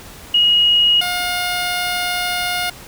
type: tone pair in turn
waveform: sine / 10% pulse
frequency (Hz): 2887 / 713.7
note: F#7 / F5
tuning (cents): -43 / +37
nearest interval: 2 octaves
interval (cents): 2420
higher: first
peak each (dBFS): -10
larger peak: neither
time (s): 0.34-1.01 / 1.01-2.7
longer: second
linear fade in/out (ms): 5
effects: pink hiss -38 dBFS RMS until 2.87 s